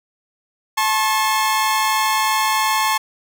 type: tone pair together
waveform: sawtooth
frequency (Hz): 871.8 / 1079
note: A5 / C#6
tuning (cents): -16 / -47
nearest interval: major third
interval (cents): 369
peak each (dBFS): -15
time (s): 0.77-2.98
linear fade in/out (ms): 10
effects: none